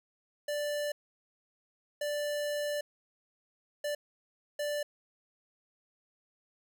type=tone bursts at uneven times; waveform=square; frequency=587.3 Hz; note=D5; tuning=in tune; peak=-32 dBFS; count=4; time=0.48-0.92 / 2.01-2.81 / 3.84-3.95 / 4.59-4.83 s; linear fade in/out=5 ms; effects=none